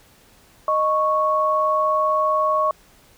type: tone pair together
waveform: sine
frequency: 619 / 1106.1 Hz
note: D#5 / C#6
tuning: -9 / -4 cents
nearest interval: minor seventh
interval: 1005 cents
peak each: -21 / -18 dBFS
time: 0.68-2.71 s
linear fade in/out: 2 ms
effects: pink hiss -53 dBFS RMS until 3.17 s